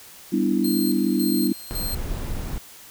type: chord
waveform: sine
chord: E minor seventh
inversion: first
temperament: equal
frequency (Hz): 196 / 246.9 / 293.7 / 329.6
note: G3 / B3 / D4 / E4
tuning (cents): 0 / 0 / 0 / 0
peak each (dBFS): -24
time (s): 0.32-1.53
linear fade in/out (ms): 10
type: tone with tremolo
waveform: 5% pulse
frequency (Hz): 4186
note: C8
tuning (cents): 0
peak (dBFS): -21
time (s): 0.64-1.95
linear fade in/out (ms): 5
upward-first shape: square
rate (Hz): 1.8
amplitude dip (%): 70
type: noise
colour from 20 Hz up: brown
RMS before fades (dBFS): -28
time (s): 1.71-2.58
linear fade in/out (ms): 0
effects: white hiss -45 dBFS RMS until 2.9 s